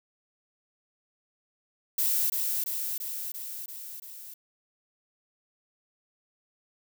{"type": "noise with echo", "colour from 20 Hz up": "violet", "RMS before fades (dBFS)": -26, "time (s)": [1.98, 2.3], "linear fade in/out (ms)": 5, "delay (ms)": 340, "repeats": 6, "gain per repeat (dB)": -3, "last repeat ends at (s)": 4.34, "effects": []}